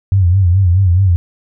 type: tone with vibrato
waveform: sine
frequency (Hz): 92.1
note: F#2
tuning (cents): -7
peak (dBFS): -7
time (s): 0.12-1.16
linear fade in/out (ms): 0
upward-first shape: sine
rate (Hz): 4.7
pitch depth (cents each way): 120
effects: none